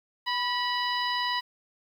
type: harmonic tone with a mistuned harmonic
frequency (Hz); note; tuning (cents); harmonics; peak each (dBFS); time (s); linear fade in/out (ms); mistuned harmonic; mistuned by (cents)
987.8; B5; 0; 1 / 2 / 3 / 4 / 5; -29 / -32 / -34 / -35 / -36; 0.26-1.41; 20; 2; -36
effects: 9-bit